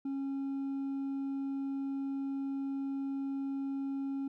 sine tone with hard clipping, 273.7 Hz, C#4, 22 cents flat, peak -34 dBFS, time 0.05-4.28 s, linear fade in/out 5 ms, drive 2 dB, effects none

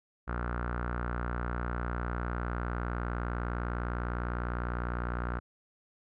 sawtooth tone with low-pass filter, 59.9 Hz, A#1, 48 cents sharp, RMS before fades -34 dBFS, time 0.27-5.4 s, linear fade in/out 20 ms, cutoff 1400 Hz, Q 4.9, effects none

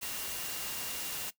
sine tone in noise, 2794 Hz, F7, in tune, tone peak -47 dBFS, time 0.01-1.31 s, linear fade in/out 20 ms, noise white, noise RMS -38 dBFS, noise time 0.01-1.31 s, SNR -12 dB, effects noise-tail reverb RT60 0.1 s tail -18 dB re dry

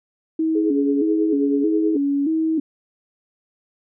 sine tone with vibrato, 300.3 Hz, D4, 39 cents sharp, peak -17 dBFS, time 0.39-2.6 s, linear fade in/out 5 ms, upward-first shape square, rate 1.6 Hz, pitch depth 110 cents each way
sine tone with tremolo, 419.9 Hz, G#4, 19 cents sharp, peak -18 dBFS, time 0.55-1.97 s, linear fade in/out 5 ms, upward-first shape triangle, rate 9.3 Hz, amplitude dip 80%
effects none

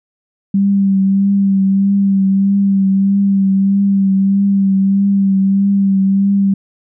sine tone with vibrato, 196 Hz, G3, in tune, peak -9 dBFS, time 0.54-6.54 s, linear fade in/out 5 ms, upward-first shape triangle, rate 1.6 Hz, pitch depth 32 cents each way, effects none

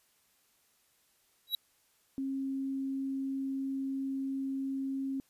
square tone with exponential growth, 3885 Hz, B7, 29 cents flat, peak -25 dBFS, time 1.47-1.55 s, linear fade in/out 2 ms, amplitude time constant 16 ms
sine tone, 269.7 Hz, C#4, 47 cents flat, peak -32 dBFS, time 2.18-5.2 s, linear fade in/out 0 ms
effects white hiss -70 dBFS RMS until 5.29 s + resampled to 32000 Hz

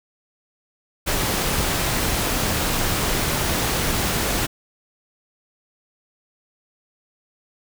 pink noise, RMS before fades -22 dBFS, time 1.06-4.47 s, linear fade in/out 20 ms, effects none

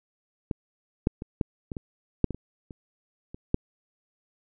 clicks, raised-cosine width 3 ms, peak -15 / -8 / -22 / -11 / -21 / -21 / -6 / -18 / -26 / -28 / -26 / -8 dBFS, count 12, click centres 0.512 / 1.071 / 1.221 / 1.412 / 1.718 / 1.768 / 2.243 / 2.307 / 2.346 / 2.708 / 3.345 / 3.544 s, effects none

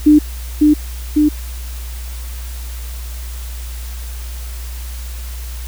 sine tone with echo, 300.4 Hz, D4, 39 cents sharp, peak -4 dBFS, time 0.06-0.19 s, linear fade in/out 10 ms, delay 550 ms, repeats 2, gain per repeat -2 dB, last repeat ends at 1.29 s, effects added 60 Hz sine -24 dBFS peak until 5.67 s + white hiss -36 dBFS RMS until 5.67 s

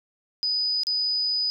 sine tone with dropouts, 4978 Hz, D#8, in tune, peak -22 dBFS, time 0.43-1.5 s, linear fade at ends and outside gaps 0 ms, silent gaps 0.834-0.869 s, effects none

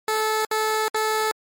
15% pulse tone bursts, 434.8 Hz, A4, 21 cents flat, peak -14 dBFS, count 3, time 0.08-1.314 s, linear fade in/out 2 ms, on 370 ms, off 62 ms, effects MP3 64 kbps

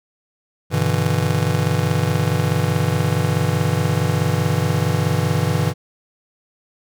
square chord, E minor seventh, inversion first, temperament just, 98.89 / 123.61 / 148.33 / 164.81 Hz, G2 / B2 / D3 / E3, +16 / +2 / +18 / 0 cents, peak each -23 dBFS, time 0.7-5.74 s, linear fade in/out 50 ms, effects none

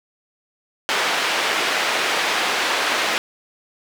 white band-pass noise, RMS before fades -21 dBFS, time 0.89-3.18 s, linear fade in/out 0 ms, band 390 to 2900 Hz, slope 12 dB/octave, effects none

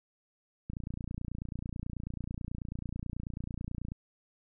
click train, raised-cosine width 5 ms, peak -25 dBFS, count 95, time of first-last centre 0.7-3.919 s, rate 29.2 Hz, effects none

